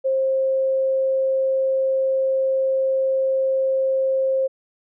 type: tone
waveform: sine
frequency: 531 Hz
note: C5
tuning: 25 cents sharp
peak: -17 dBFS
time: 0.04-4.48 s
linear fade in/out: 20 ms
effects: none